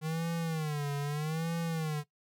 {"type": "tone with vibrato", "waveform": "square", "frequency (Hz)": 154.6, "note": "D#3", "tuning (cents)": -11, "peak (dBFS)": -32, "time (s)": [0.01, 2.04], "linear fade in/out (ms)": 50, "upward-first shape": "sine", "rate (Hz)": 0.8, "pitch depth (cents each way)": 140, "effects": ["noise-tail reverb RT60 0.1 s tail -17 dB re dry"]}